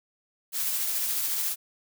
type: noise with tremolo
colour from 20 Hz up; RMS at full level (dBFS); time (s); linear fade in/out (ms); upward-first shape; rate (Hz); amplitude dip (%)
blue; -27; 0.52-1.56; 50; triangle; 14; 30
effects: none